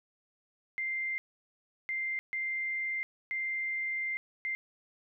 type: tone bursts at uneven times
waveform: sine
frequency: 2093 Hz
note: C7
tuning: in tune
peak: -31 dBFS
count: 5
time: 0.78-1.18 / 1.89-2.19 / 2.33-3.03 / 3.31-4.17 / 4.45-4.55 s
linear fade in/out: 0 ms
effects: none